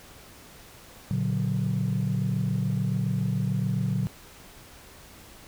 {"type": "chord", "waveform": "sine", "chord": "Bb augmented", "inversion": "none", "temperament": "equal with one note detuned", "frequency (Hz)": [116.54, 143.56, 185], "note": ["Bb2", "D3", "F#3"], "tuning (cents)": [0, -39, 0], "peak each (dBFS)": -27, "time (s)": [1.11, 4.07], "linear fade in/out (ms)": 0, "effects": ["tanh soft clip ceiling -18 dBFS", "pink hiss -49 dBFS RMS until 5.47 s"]}